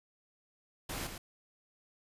pink noise with echo, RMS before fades -39 dBFS, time 0.89-1.07 s, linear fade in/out 5 ms, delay 110 ms, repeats 1, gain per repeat -6 dB, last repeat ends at 1.18 s, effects resampled to 32000 Hz

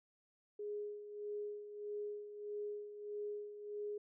sine tone with tremolo, 415.3 Hz, G#4, in tune, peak -39 dBFS, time 0.59-3.98 s, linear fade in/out 5 ms, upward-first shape sine, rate 1.6 Hz, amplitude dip 65%, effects none

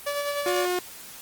sawtooth tone with tremolo, 576 Hz, D5, 34 cents flat, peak -21 dBFS, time 0.06-0.66 s, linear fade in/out 10 ms, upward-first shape sine, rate 9.9 Hz, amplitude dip 40%
sawtooth tone, 359.4 Hz, F4, 50 cents sharp, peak -20 dBFS, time 0.46-0.79 s, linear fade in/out 2 ms
effects white hiss -43 dBFS RMS until 1.21 s + Opus 24 kbps

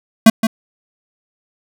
square tone with echo, 223 Hz, A3, 23 cents sharp, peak -3 dBFS, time 0.26-0.3 s, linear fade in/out 5 ms, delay 170 ms, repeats 1, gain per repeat -9 dB, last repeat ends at 0.47 s, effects none

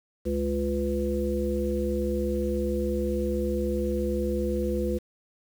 harmonic tone with a mistuned harmonic, 70 Hz, C#2, 18 cents sharp, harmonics 1 / 3 / 5 / 7, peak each -30 / -30 / -30 / -30 dBFS, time 0.25-4.99 s, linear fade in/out 20 ms, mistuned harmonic 7, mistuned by +27 cents, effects 8-bit

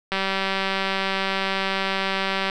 click train, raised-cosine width 0.3 ms, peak -8 dBFS, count 460, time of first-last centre 0.12-2.498 s, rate 193 Hz, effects none

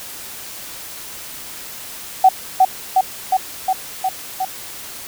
sine tone with echo, 756 Hz, F#5, 37 cents sharp, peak -5 dBFS, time 2.24-2.29 s, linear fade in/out 5 ms, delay 360 ms, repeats 6, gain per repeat -2 dB, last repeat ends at 4.45 s, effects white hiss -33 dBFS RMS until 5.07 s

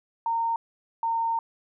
sine tone pair in turn, 919 / 915.2 Hz, A#5 / A#5, -25 / -32 cents, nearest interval unison, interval 7 cents, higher first, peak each -23 dBFS, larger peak neither, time 0.26-0.56 / 1.03-1.39 s, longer second, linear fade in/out 2 ms, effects none

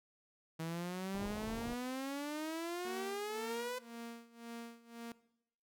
sawtooth exponential sweep, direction up, 160.2 to 507 Hz, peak -35 dBFS, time 0.59-3.79 s, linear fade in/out 10 ms
pink low-pass noise, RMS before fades -47 dBFS, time 1.14-1.74 s, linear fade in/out 5 ms, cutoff 1000 Hz, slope 48 dB/octave
sawtooth tone with tremolo, 233.1 Hz, A#3, in tune, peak -40 dBFS, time 2.85-5.12 s, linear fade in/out 0 ms, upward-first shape sine, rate 1.9 Hz, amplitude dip 90%
effects noise-tail reverb RT60 0.8 s tail -19 dB re dry

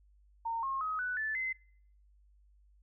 sine tone with pitch steps, 916 / 1076.8 / 1265.8 / 1488 / 1749.3 / 2056 Hz, A#5 / C6 / D#6 / F#6 / A6 / C7, -31 / +49 / +29 / +9 / -11 / -31 cents, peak -32 dBFS, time 0.45-1.53 s, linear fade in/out 10 ms, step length 180 ms, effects noise-tail reverb RT60 0.6 s tail -24 dB re dry + added 50 Hz sine -61 dBFS peak until 2.82 s

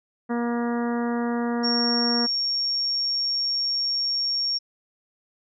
harmonic tone, 237.4 Hz, A#3, 32 cents sharp, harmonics 1 / 2 / 3 / 4 / 5 / 6 / 7 / 8, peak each -24 / -30 / -34 / -36 / -38 / -40 / -41 / -42 dBFS, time 0.29-2.27 s, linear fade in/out 20 ms
sine tone, 5530 Hz, F8, 18 cents flat, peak -22 dBFS, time 1.63-4.59 s, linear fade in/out 20 ms
effects none

